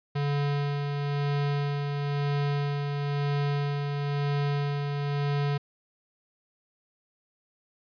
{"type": "tone with tremolo", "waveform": "square", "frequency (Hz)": 143.4, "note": "D3", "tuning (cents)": -41, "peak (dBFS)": -25, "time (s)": [0.15, 5.58], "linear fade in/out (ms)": 10, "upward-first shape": "sine", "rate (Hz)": 1, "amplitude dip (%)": 35, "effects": ["resampled to 11025 Hz"]}